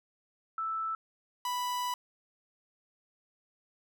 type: tone pair in turn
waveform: sine / 45% pulse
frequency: 1318.5 / 987.8 Hz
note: E6 / B5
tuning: 0 / 0 cents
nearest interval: perfect fourth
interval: 500 cents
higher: first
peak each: -31 / -31 dBFS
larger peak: neither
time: 0.58-0.95 / 1.45-1.94 s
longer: second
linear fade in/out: 2 ms
effects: none